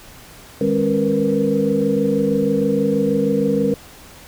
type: tone cluster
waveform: sine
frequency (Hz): 155.3 / 204.5 / 272.2 / 467.5 / 493.8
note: D#3 / G#3 / C#4 / A#4 / B4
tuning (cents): -3 / -26 / -31 / +5 / 0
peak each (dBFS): -26 / -20 / -21 / -19 / -25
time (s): 0.61-3.74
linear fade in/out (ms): 2
effects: pink hiss -42 dBFS RMS until 4.27 s